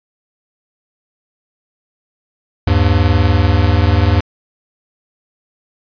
square tone pair together, 79.49 / 100 Hz, D#2 / G2, +38 / +35 cents, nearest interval major third, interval 397 cents, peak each -13 dBFS, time 2.67-4.21 s, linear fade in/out 5 ms, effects resampled to 11025 Hz

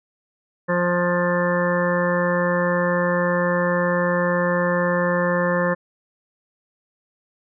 harmonic tone, 176.2 Hz, F3, 16 cents sharp, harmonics 1 / 2 / 3 / 5 / 6 / 7 / 8 / 9 / 10, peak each -23 / -30 / -21 / -33 / -27 / -34 / -34 / -36 / -26 dBFS, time 0.68-5.75 s, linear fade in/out 20 ms, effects none

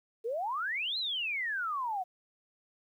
sine exponential two-way sweep, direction up then down, 428.5 to 4186 to 712 Hz, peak -31 dBFS, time 0.24-2.04 s, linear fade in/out 20 ms, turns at 0.98 s, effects 11-bit

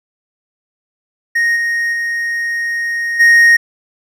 triangle tone with level steps, 1864.7 Hz, A#6, in tune, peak -9 / -12 / -14 / -3 dBFS, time 1.35-3.57 s, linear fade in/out 10 ms, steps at 1.55 / 1.92 / 3.19 s, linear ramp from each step 20 ms, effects none

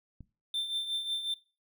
click, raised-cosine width 5 ms, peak -34 dBFS, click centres 0.207 s
triangle tone with tremolo, 3565 Hz, A7, 22 cents sharp, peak -27 dBFS, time 0.54-1.34 s, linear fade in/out 2 ms, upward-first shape triangle, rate 5.5 Hz, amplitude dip 65%
effects noise-tail reverb RT60 0.3 s tail -18 dB re dry

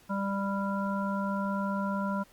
harmonic tone, 197.7 Hz, G3, 15 cents sharp, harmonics 1 / 3 / 5 / 7, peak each -30 / -37 / -35 / -38 dBFS, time 0.09-2.24 s, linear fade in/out 20 ms, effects pink hiss -60 dBFS RMS until 2.32 s + Opus 48 kbps

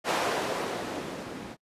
violet noise with low-pass filter sweep, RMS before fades -32 dBFS, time 0.04-1.57 s, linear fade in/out 50 ms, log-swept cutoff 660 to 210 Hz, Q 0.98, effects noise-tail reverb RT60 0.1 s tail -25 dB re dry + resampled to 32000 Hz

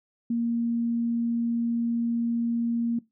sine tone, 233.8 Hz, A#3, 5 cents sharp, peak -23 dBFS, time 0.3-2.99 s, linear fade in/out 5 ms, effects noise-tail reverb RT60 0.2 s tail -20 dB re dry

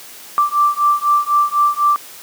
sine beating tone pair, 1172 / 1176 Hz, D6 / D6, -4 / +2 cents, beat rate 4 Hz, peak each -15 dBFS, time 0.38-1.96 s, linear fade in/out 0 ms, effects white hiss -37 dBFS RMS until 2.22 s + high-pass 200 Hz 12 dB/octave

